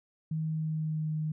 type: tone with pitch glide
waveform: sine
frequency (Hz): 158 to 155.02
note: D#3 to D#3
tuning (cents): +27 to -6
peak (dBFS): -29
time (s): 0.31-1.32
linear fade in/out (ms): 5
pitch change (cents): -33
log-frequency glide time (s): 0.45-1.14
effects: none